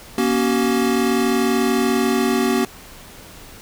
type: tone cluster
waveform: square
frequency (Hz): 237.9 / 278.3 / 378.7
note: A#3 / C#4 / F#4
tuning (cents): +35 / +7 / +40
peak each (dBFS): -20 / -23 / -21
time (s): 0.18-2.65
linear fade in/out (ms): 2
effects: pink hiss -41 dBFS RMS until 3.61 s